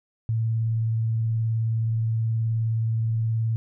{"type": "tone with vibrato", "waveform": "sine", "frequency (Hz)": 112.7, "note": "A2", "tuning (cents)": 42, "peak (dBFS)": -21, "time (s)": [0.29, 3.56], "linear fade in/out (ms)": 0, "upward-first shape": "square", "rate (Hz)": 19, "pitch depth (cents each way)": 17, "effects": []}